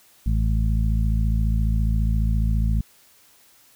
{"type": "harmonic tone", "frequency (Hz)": 54.6, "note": "A1", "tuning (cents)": -13, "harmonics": [1, 2, 3, 4], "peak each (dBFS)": [-19, -25, -29, -31], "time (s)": [0.26, 2.81], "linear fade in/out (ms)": 5, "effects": ["white hiss -55 dBFS RMS until 3.75 s"]}